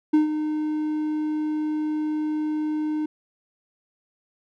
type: tone with ADSR envelope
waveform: triangle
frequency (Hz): 306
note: D#4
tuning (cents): -29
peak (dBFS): -11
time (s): 0.13-3.06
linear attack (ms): 11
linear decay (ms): 130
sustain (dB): -10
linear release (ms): 6
effects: none